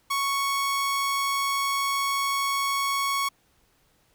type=tone; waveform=sawtooth; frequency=1108.7 Hz; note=C#6; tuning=in tune; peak=-20 dBFS; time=0.1-3.29 s; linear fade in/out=10 ms; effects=pink hiss -65 dBFS RMS until 4.14 s